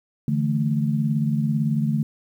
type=chord; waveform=sine; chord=D suspended second; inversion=none; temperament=equal; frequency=146.83 / 164.81 / 220 Hz; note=D3 / E3 / A3; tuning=0 / 0 / 0 cents; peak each=-22 / -27 / -23 dBFS; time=0.28-2.03 s; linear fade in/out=2 ms; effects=9-bit